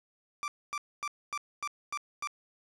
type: tone bursts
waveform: 30% pulse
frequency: 1174.7 Hz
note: D6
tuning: in tune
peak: -30 dBFS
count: 7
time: 0.43-2.273 s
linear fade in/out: 0 ms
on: 49 ms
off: 250 ms
effects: low-pass 8000 Hz 12 dB/octave